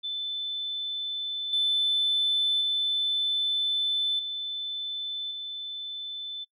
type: tone with level steps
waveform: sine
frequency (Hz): 3520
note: A7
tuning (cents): 0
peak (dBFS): -29 / -21 / -23 / -30 / -33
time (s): 0.03-6.45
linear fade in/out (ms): 20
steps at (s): 1.53 / 2.61 / 4.19 / 5.31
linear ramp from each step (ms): 2
effects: noise-tail reverb RT60 0.1 s tail -25 dB re dry + tanh soft clip ceiling -17 dBFS